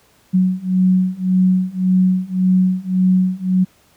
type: beating tone pair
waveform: sine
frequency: 184.1 / 185.9 Hz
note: F#3 / F#3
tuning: -8 / +8 cents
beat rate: 1.8 Hz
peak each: -16 / -15 dBFS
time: 0.33-3.65 s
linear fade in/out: 20 ms
effects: pink hiss -54 dBFS RMS until 3.96 s + high-pass 60 Hz 12 dB/octave